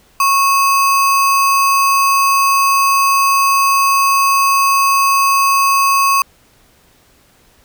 sine tone with sample-and-hold, 1100 Hz, C#6, 14 cents flat, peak -9 dBFS, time 0.2-6.22 s, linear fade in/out 2 ms, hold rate 3675 Hz, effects pink hiss -51 dBFS RMS until 7.64 s

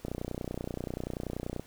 click train, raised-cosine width 2 ms, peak -21 dBFS, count 48, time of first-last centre 0.05-1.596 s, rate 30.4 Hz, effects pink hiss -57 dBFS RMS until 1.66 s

